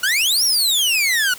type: exponential two-way sweep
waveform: sawtooth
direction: up then down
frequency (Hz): 1421 to 5750 to 1421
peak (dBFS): -12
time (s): 0.03-1.34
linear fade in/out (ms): 5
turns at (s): 0.44
effects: white hiss -38 dBFS RMS until 1.38 s